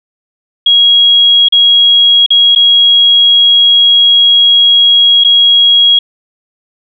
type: tone with dropouts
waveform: sine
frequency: 3300 Hz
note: G#7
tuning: 12 cents flat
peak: -3 dBFS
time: 0.66-5.99 s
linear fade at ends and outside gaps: 5 ms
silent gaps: 1.486-1.523 / 2.263-2.304 / 2.551-2.559 / 5.239-5.246 s
effects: none

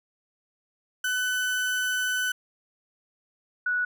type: tone pair in turn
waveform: 35% pulse / sine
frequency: 1502 / 1471.9 Hz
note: F#6 / F#6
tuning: +26 / -9 cents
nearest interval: unison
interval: 35 cents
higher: first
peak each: -23 / -23 dBFS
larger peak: neither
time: 1.04-2.32 / 3.66-3.85 s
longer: first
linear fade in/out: 5 ms
effects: none

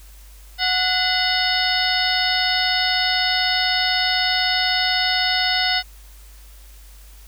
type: harmonic tone with a mistuned harmonic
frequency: 736 Hz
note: F#5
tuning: 9 cents flat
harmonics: 1 / 2 / 3 / 4 / 5 / 6 / 7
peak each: -25 / -25 / -25 / -25 / -25 / -25 / -25 dBFS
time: 0.58-5.83 s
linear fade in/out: 50 ms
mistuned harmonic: 3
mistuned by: -140 cents
effects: added 50 Hz sine -41 dBFS peak until 7.27 s + white hiss -50 dBFS RMS until 7.27 s

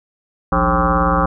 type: tone with frequency modulation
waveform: sine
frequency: 662 Hz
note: E5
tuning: 7 cents sharp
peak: -12 dBFS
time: 0.52-1.26 s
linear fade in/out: 5 ms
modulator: 122 Hz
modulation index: 5.5
effects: none

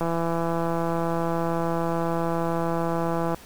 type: click train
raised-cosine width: 1 ms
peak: -13 dBFS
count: 558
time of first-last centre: 0.01-3.345 s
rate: 167 Hz
effects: pink hiss -47 dBFS RMS until 3.45 s

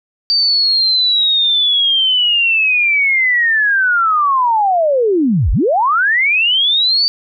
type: linear two-way sweep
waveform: sine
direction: down then up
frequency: 4639 to 34.65 to 4639 Hz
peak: -10 dBFS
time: 0.3-7.08 s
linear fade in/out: 0 ms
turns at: 5.52 s
effects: none

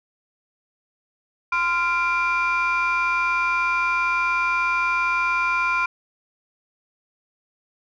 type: tone cluster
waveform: sine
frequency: 1031 / 1394 / 2377 Hz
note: C6 / F6 / D7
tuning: -26 / -4 / +20 cents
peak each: -22 dBFS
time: 1.52-5.86 s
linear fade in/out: 5 ms
effects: tanh soft clip ceiling -14 dBFS

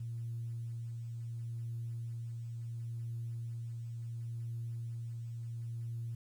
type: tone with tremolo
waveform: sine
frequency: 116.4 Hz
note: A#2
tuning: 2 cents flat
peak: -36 dBFS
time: 0-6.15 s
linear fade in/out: 5 ms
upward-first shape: triangle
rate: 0.71 Hz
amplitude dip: 30%
effects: tanh soft clip ceiling -32 dBFS + 11-bit

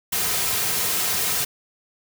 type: noise with comb filter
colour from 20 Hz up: white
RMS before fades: -23 dBFS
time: 0.12-1.45 s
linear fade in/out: 10 ms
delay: 3.5 ms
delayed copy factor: -0.55
effects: none

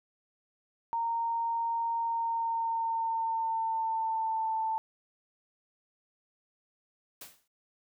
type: tone with pitch glide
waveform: sine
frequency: 924 to 886.4 Hz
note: A#5 to A5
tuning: -16 to +13 cents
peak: -28 dBFS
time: 0.93-4.78 s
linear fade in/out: 0 ms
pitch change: -71 cents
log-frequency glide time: 1.97-4.56 s
type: noise with exponential decay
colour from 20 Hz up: white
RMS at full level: -42 dBFS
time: 7.21-7.48 s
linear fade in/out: 5 ms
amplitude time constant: 57 ms
effects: none

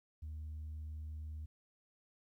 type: tone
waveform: sine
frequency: 77.2 Hz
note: D#2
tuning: 13 cents flat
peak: -40 dBFS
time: 0.22-1.46 s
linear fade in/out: 10 ms
effects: tanh soft clip ceiling -40 dBFS + 13-bit

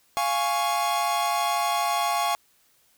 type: chord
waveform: 45% pulse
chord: Db major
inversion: first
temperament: equal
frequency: 698.5 / 830.6 / 1108.7 Hz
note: F5 / Ab5 / Db6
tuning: 0 / 0 / 0 cents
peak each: -27 dBFS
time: 0.17-2.35 s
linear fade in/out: 0 ms
effects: white hiss -63 dBFS RMS until 2.97 s

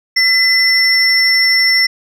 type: tone pair together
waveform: sine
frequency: 2018 / 5406 Hz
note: B6 / E8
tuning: +37 / +43 cents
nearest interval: octave + perfect fourth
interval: 1706 cents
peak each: -10 dBFS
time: 0.16-1.87 s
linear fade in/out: 10 ms
effects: tanh soft clip ceiling -4 dBFS

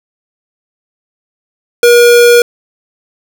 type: tone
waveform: square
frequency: 478.5 Hz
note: A#4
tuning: 45 cents sharp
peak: -3 dBFS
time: 1.83-2.42 s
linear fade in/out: 2 ms
effects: none

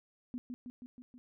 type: tone with echo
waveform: sine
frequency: 246.9 Hz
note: B3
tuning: in tune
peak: -36 dBFS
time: 0.34-0.38 s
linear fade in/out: 0 ms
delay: 160 ms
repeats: 5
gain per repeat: -3 dB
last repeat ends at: 1.18 s
effects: none

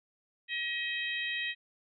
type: harmonic tone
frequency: 635 Hz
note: D#5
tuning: 35 cents sharp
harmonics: 3 / 4 / 5 / 6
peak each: -35 / -37 / -39 / -41 dBFS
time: 0.48-1.55 s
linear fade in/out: 50 ms
effects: none

